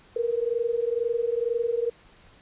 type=tone pair together; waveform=sine; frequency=458.8 / 480.9 Hz; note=A#4 / B4; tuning=-28 / -46 cents; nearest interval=minor second; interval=82 cents; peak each=-26 dBFS; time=0.16-1.9 s; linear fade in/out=5 ms; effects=pink hiss -55 dBFS RMS until 2.41 s + resampled to 8000 Hz